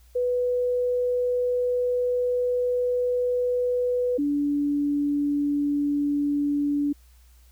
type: tone pair in turn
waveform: sine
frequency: 493.9 / 288.6 Hz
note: B4 / D4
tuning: 0 / -30 cents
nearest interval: major sixth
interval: 930 cents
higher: first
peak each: -21 dBFS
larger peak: neither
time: 0.15-4.18 / 4.18-6.93 s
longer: first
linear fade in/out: 10 ms
effects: added 60 Hz sine -51 dBFS peak until 7.51 s + white hiss -62 dBFS RMS until 7.51 s